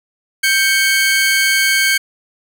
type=tone pair together; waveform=sawtooth; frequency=1568 / 2217 Hz; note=G6 / C#7; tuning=0 / 0 cents; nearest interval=tritone; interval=600 cents; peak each=-11 dBFS; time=0.43-1.98 s; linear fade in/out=10 ms; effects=none